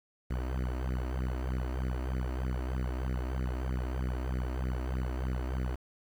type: tone with flanger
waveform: sawtooth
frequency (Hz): 63.5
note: B1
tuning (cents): +49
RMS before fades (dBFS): -33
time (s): 0.3-5.76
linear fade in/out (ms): 10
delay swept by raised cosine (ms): 0.47 to 3.27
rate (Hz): 3.2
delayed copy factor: +1
effects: low-pass 2000 Hz 12 dB/octave + 9-bit